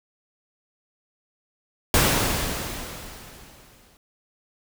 pink noise with exponential decay, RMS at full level -17 dBFS, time 1.94-3.97 s, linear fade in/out 1 ms, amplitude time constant 440 ms, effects none

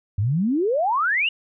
sine exponential sweep, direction up, 92.5 to 2941 Hz, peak -18 dBFS, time 0.18-1.29 s, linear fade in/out 5 ms, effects none

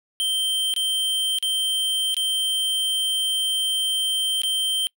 square tone with dropouts, 3130 Hz, G7, 3 cents flat, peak -21 dBFS, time 0.2-4.87 s, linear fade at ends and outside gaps 0 ms, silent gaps 0.739-0.763 / 1.386-1.426 / 2.144-2.167 / 4.418-4.434 s, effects noise-tail reverb RT60 0.1 s tail -25 dB re dry

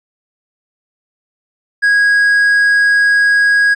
triangle tone, 1650 Hz, G#6, 12 cents flat, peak -6 dBFS, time 1.82-3.75 s, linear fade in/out 20 ms, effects resampled to 24000 Hz

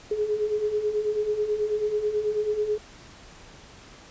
sine beating tone pair, 415.3 / 424.5 Hz, G#4 / G#4, 0 / +38 cents, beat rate 9.2 Hz, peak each -30 / -24 dBFS, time 0.11-2.78 s, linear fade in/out 5 ms, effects pink hiss -48 dBFS RMS until 4.1 s + resampled to 16000 Hz

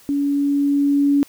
sine tone with level ramp, 283.6 Hz, C#4, 40 cents sharp, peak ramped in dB -17 to -12 dBFS, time 0.09-1.23 s, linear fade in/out 0 ms, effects white hiss -49 dBFS RMS until 1.28 s

